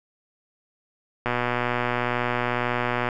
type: click train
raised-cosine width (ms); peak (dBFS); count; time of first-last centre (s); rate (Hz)
0.5; -9; 224; 1.26-3.088; 122
effects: none